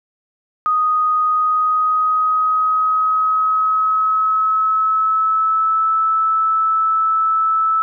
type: tone with pitch glide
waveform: sine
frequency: 1244.5 to 1310.2 Hz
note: D#6 to E6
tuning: 0 to -11 cents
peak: -13 dBFS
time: 0.66-7.82 s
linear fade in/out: 0 ms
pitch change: +89 cents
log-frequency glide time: 1.24-5.89 s
effects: none